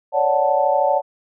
sine chord, D major seventh, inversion third, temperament equal, 554.4 / 587.3 / 740 / 880 Hz, C#5 / D5 / F#5 / A5, 0 / 0 / 0 / 0 cents, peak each -20 dBFS, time 0.12-1.02 s, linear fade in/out 50 ms, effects none

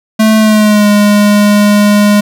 square tone with pitch glide, 218.3 to 206.6 Hz, A3 to G#3, -13 to -9 cents, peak -5 dBFS, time 0.19-2.21 s, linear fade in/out 10 ms, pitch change -96 cents, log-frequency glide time 0.38-0.88 s, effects none

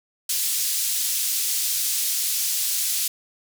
white band-pass noise, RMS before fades -24 dBFS, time 0.29-3.08 s, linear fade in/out 5 ms, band 4000 to 15000 Hz, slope 12 dB/octave, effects none

